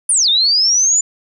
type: linear two-way sweep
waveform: sine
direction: down then up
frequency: 9970 to 3527 to 7100 Hz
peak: -10 dBFS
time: 0.09-1.01 s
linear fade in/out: 5 ms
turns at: 0.29 s
effects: none